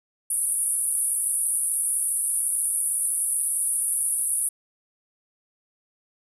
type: band-pass noise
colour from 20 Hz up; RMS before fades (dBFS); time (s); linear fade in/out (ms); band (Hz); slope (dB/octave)
pink; -25; 0.3-4.49; 5; 9300 to 11000; 96
effects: none